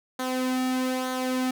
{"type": "tone with flanger", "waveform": "sawtooth", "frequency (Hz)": 256.4, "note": "C4", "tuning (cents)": -35, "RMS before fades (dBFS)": -27, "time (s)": [0.19, 1.51], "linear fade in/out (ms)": 5, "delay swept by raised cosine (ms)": [0.38, 1.98], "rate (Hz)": 1.1, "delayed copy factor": -0.55, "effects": []}